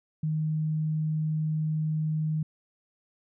sine tone, 155.56 Hz, D#3, in tune, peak -25 dBFS, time 0.23-2.43 s, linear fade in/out 5 ms, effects none

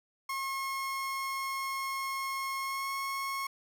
30% pulse tone with pitch glide, 1081 to 1091.7 Hz, C#6 to C#6, -44 to -27 cents, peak -30 dBFS, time 0.29-3.47 s, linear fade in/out 5 ms, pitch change +17 cents, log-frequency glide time 2.62-2.9 s, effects none

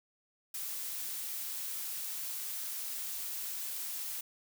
blue noise, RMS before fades -39 dBFS, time 0.54-4.21 s, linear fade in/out 5 ms, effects none

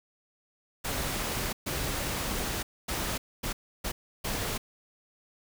pink noise bursts at uneven times, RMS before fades -32 dBFS, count 6, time 0.84-1.53 / 1.66-2.63 / 2.88-3.18 / 3.43-3.53 / 3.84-3.92 / 4.24-4.58 s, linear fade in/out 10 ms, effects none

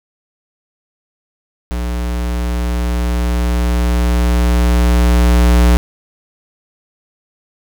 square tone with level ramp, 60 Hz, B1, 49 cents flat, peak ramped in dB -18 to -7 dBFS, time 1.71-5.77 s, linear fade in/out 0 ms, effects none

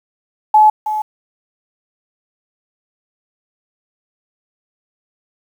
sine tone with echo, 856 Hz, A5, 48 cents flat, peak -5 dBFS, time 0.54-0.7 s, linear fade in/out 5 ms, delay 320 ms, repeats 1, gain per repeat -11 dB, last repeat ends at 1.02 s, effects 7-bit

